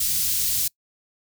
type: band-stop noise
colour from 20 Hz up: white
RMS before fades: -23 dBFS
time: 0-0.68 s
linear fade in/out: 5 ms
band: 130 to 4200 Hz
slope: 12 dB/octave
effects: noise-tail reverb RT60 0.1 s tail -25 dB re dry